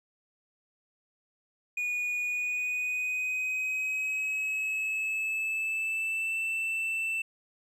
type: tone with pitch glide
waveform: triangle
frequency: 2456 to 2663 Hz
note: D#7 to E7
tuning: -23 to +17 cents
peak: -27 dBFS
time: 1.77-7.22 s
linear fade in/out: 5 ms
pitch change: +140 cents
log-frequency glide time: 2.24-6.38 s
effects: none